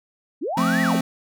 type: linear two-way sweep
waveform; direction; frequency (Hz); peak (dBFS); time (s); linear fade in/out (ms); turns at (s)
sine; up then down; 228.8 to 1973 to 228.8; -23; 0.41-0.97; 20; 0.82
type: chord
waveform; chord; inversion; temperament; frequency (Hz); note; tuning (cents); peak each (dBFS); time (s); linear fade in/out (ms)
square; F major; none; equal; 174.61 / 220 / 261.6; F3 / A3 / C4; 0 / 0 / 0; -24; 0.57-1.01; 5
effects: none